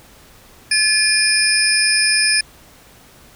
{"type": "tone cluster", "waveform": "sine", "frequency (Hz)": [1726, 2433, 5010, 5280, 9590], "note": ["A6", "D#7", "D#8", "E8", "D9"], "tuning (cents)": [-34, -39, 11, 2, 35], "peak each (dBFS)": -19, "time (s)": [0.71, 2.41], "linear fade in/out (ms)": 5, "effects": ["tanh soft clip ceiling -1 dBFS", "pink hiss -46 dBFS RMS until 3.35 s"]}